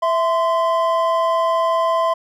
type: tone pair together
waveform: triangle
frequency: 659.3 / 1034.3 Hz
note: E5 / C6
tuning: 0 / -20 cents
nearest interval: minor sixth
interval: 780 cents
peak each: -16 dBFS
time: 0.02-2.14 s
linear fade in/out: 10 ms
effects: none